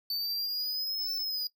square exponential two-way sweep, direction up then down, 4535 to 5310 to 4881 Hz, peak -31 dBFS, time 0.1-1.47 s, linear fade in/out 2 ms, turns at 1.14 s, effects noise-tail reverb RT60 0.1 s tail -18 dB re dry

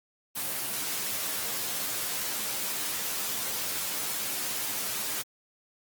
white noise with comb filter, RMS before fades -32 dBFS, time 0.35-5.23 s, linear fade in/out 20 ms, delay 12 ms, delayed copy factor -0.6, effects high-pass 100 Hz 12 dB/octave + Opus 24 kbps

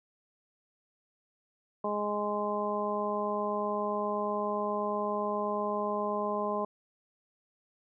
harmonic tone, 207.7 Hz, G#3, in tune, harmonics 1 / 2 / 3 / 4 / 5, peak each -37 / -35 / -34 / -38 / -34 dBFS, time 1.84-6.65 s, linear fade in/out 5 ms, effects none

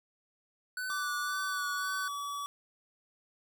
square tone with vibrato, 1487 Hz, F#6, 8 cents sharp, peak -35 dBFS, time 0.77-2.08 s, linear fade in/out 2 ms, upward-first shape sine, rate 1.9 Hz, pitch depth 31 cents each way
square tone with pitch glide, 1168 to 1142 Hz, D6 to D6, -10 to -49 cents, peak -36 dBFS, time 0.9-2.46 s, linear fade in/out 0 ms, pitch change -39 cents, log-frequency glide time 1.28-1.73 s
effects none

